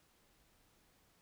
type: silence
effects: pink hiss -71 dBFS RMS until 1.21 s